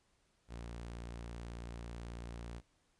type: tone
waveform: sawtooth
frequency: 58.27 Hz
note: A#1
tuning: in tune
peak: -40 dBFS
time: 0.48-2.62 s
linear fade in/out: 50 ms
effects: pink hiss -75 dBFS RMS until 2.99 s + resampled to 22050 Hz